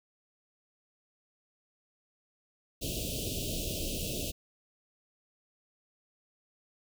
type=band-stop noise; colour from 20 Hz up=pink; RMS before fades=-35 dBFS; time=2.81-4.32 s; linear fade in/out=20 ms; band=660 to 2600 Hz; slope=96 dB/octave; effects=none